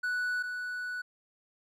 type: tone pair in turn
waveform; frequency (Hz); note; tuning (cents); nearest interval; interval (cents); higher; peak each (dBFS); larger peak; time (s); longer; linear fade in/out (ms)
triangle; 1480 / 1480; F#6 / F#6; 0 / 0; unison; 0; neither; -27 / -32; first; 0.03-0.43 / 0.43-1.02; second; 10
effects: none